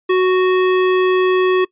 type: tone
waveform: square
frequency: 370 Hz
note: F#4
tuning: in tune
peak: -12 dBFS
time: 0.09-1.65 s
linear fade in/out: 10 ms
effects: noise-tail reverb RT60 0.1 s tail -22 dB re dry + resampled to 8000 Hz